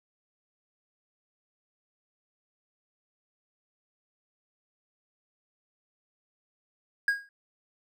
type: tone with exponential decay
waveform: triangle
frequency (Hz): 1636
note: G#6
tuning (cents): -26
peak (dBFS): -17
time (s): 7.08-7.29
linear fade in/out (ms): 2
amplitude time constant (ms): 44
effects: none